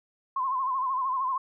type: tone with vibrato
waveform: sine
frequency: 1046.5 Hz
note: C6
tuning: in tune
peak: -25 dBFS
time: 0.36-1.38 s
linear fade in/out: 5 ms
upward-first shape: sine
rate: 13 Hz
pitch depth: 78 cents each way
effects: none